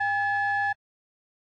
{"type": "ring-modulated tone", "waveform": "triangle", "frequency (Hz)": 453.7, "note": "A#4", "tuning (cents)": -47, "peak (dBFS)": -17, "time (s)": [0, 0.73], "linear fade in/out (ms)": 10, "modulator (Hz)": 1260, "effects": ["tanh soft clip ceiling -16 dBFS", "AAC 48 kbps"]}